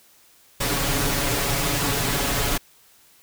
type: noise with comb filter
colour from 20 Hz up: pink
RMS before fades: -23 dBFS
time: 0.6-2.58 s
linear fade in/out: 10 ms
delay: 7.1 ms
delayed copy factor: +0.8
effects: white hiss -55 dBFS RMS until 3.22 s